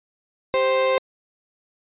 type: tone pair together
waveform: 35% pulse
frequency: 391.3 / 524 Hz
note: G4 / C5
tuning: -3 / +2 cents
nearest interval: perfect fourth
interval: 505 cents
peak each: -26 / -16 dBFS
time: 0.54-0.98 s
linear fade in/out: 0 ms
effects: resampled to 8000 Hz